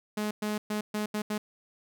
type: tone bursts at uneven times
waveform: sawtooth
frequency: 211.1 Hz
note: G#3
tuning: 29 cents sharp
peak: -25 dBFS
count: 6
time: 0.17-0.31 / 0.42-0.58 / 0.7-0.81 / 0.94-1.06 / 1.14-1.22 / 1.3-1.38 s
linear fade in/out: 5 ms
effects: none